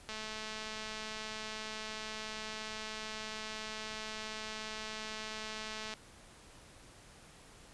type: click train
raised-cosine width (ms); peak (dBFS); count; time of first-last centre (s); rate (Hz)
0.2; -25; 1270; 0.09-5.938; 217
effects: pink hiss -57 dBFS RMS until 7.73 s + resampled to 24000 Hz